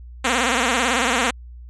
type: tone with vibrato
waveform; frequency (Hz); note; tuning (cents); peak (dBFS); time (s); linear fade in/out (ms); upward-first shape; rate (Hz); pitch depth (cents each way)
5% pulse; 247.2; B3; +2; -6; 0.24-1.31; 10; sine; 18; 140
effects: added 60 Hz sine -36 dBFS peak until 1.69 s + resampled to 24000 Hz